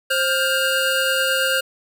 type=tone cluster; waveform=square; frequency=529 / 1408 / 1578 / 2836 Hz; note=C5 / F6 / G6 / F7; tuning=+19 / +14 / +11 / +26 cents; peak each=-24 dBFS; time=0.1-1.61 s; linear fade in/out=10 ms; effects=none